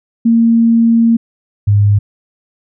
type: tone pair in turn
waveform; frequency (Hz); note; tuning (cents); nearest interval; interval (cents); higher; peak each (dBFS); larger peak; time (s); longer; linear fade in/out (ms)
sine; 230 / 102.45; A#3 / G#2; -23 / -23; octave + major second; 1400; first; -6; neither; 0.25-1.17 / 1.67-1.99; first; 10
effects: none